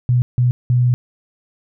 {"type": "tone bursts at uneven times", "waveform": "sine", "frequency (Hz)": 123.47, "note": "B2", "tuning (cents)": 0, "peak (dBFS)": -11, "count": 3, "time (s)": [[0.09, 0.22], [0.38, 0.51], [0.7, 0.94]], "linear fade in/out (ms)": 0, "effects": []}